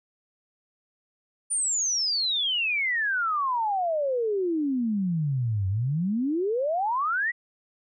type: exponential two-way sweep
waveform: sine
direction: down then up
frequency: 9390 to 92.5 to 1994 Hz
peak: -23 dBFS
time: 1.5-7.32 s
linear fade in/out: 20 ms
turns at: 5.68 s
effects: none